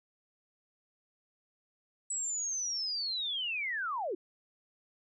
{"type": "linear sweep", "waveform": "sine", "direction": "down", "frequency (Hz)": [7902, 319.5], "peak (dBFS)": -32, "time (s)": [2.1, 4.15], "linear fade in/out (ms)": 5, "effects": []}